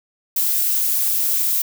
violet noise, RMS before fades -19 dBFS, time 0.36-1.62 s, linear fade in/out 5 ms, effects none

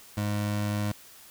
25% pulse tone, 103.83 Hz, G#2, in tune, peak -23 dBFS, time 0.17-0.92 s, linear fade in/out 5 ms, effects white hiss -51 dBFS RMS until 1.3 s

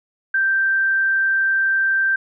sine tone, 1568 Hz, G6, in tune, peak -15 dBFS, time 0.34-2.16 s, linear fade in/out 5 ms, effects none

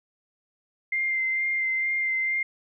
sine tone with vibrato, 2093 Hz, C7, in tune, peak -23 dBFS, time 0.92-2.43 s, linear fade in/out 5 ms, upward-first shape sine, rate 2.2 Hz, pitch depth 17 cents each way, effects none

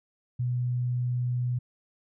sine tone, 123.47 Hz, B2, in tune, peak -25 dBFS, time 0.39-1.59 s, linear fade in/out 10 ms, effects none

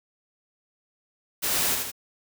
white noise with echo, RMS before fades -26 dBFS, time 1.42-1.76 s, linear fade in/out 20 ms, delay 79 ms, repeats 2, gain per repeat -4 dB, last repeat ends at 1.918 s, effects none

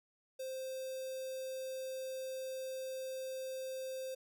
square tone with notch filter, 523.3 Hz, C5, in tune, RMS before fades -42 dBFS, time 0.39-4.15 s, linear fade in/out 10 ms, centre 1800 Hz, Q 0.67, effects none

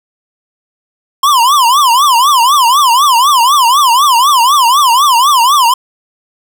square tone with vibrato, 1046.5 Hz, C6, in tune, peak -6 dBFS, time 1.23-5.74 s, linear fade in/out 5 ms, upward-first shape triangle, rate 4 Hz, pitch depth 260 cents each way, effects none

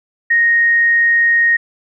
sine tone, 1865 Hz, A#6, in tune, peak -9 dBFS, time 0.3-1.57 s, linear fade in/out 10 ms, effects none

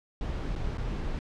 brown noise with dropouts, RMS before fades -32 dBFS, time 0.21-1.19 s, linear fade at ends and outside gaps 1 ms, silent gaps 0.554-0.56 / 0.774-0.781 s, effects low-pass 5000 Hz 12 dB/octave

